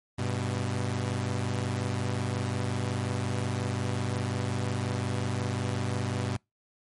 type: tone pair together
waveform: sawtooth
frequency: 98.42 / 124 Hz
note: G2 / B2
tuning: +7 / +7 cents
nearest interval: major third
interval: 400 cents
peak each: -27 dBFS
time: 0.18-6.37 s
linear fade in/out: 10 ms
effects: noise-tail reverb RT60 0.2 s tail -26 dB re dry + MP3 48 kbps